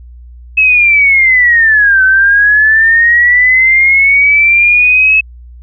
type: linear two-way sweep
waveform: sine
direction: down then up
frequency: 2594 to 1521 to 2594 Hz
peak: -4 dBFS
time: 0.57-5.21 s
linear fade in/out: 10 ms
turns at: 2.03 s
effects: added 60 Hz sine -30 dBFS peak until 5.62 s